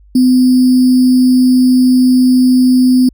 sine tone with sample-and-hold, 253.8 Hz, B3, 47 cents sharp, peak -5 dBFS, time 0.15-3.09 s, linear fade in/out 5 ms, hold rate 4900 Hz, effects added 50 Hz sine -40 dBFS peak until 3.13 s

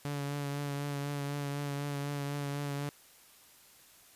sawtooth tone with vibrato, 142.8 Hz, D3, 48 cents flat, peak -30 dBFS, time 0.05-2.89 s, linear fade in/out 0 ms, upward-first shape triangle, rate 4 Hz, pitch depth 26 cents each way, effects white hiss -59 dBFS RMS until 4.15 s + resampled to 32000 Hz

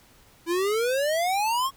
square exponential sweep, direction up, 329.6 to 1108.7 Hz, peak -23 dBFS, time 0.46-1.71 s, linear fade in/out 50 ms, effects pink hiss -56 dBFS RMS until 1.76 s

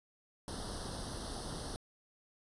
pink noise with comb filter, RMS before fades -42 dBFS, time 0.48-1.76 s, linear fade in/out 0 ms, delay 0.21 ms, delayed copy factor +0.95, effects resampled to 24000 Hz

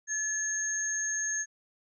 sine tone pair together, 1716 / 6479 Hz, A6 / G#8, -44 / -44 cents, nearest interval octave + major seventh, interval 2300 cents, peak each -34 / -30 dBFS, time 0.07-1.46 s, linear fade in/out 50 ms, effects none

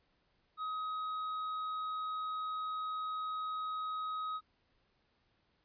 sine tone with tanh clipping, 1264 Hz, D#6, 27 cents sharp, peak -37 dBFS, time 0.57-4.41 s, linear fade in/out 50 ms, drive 6 dB, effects pink hiss -75 dBFS RMS until 5.64 s + resampled to 11025 Hz

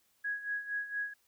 sine tone with tremolo, 1661.2 Hz, G#6, in tune, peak -31 dBFS, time 0.24-1.14 s, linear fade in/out 10 ms, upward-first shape sine, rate 4.3 Hz, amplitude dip 75%, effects white hiss -72 dBFS RMS until 1.27 s

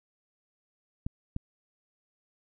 clicks, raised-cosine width 5 ms, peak -20 dBFS, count 2, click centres 1.065 / 1.364 s, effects none

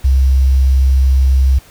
sine tone with quantisation, 66.2 Hz, C2, 21 cents sharp, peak -7 dBFS, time 0.04-1.59 s, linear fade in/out 10 ms, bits 6, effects pink hiss -43 dBFS RMS until 1.7 s

